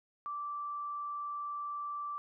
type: tone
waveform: sine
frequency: 1168 Hz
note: D6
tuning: 10 cents flat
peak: -36 dBFS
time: 0.26-2.18 s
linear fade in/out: 0 ms
effects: none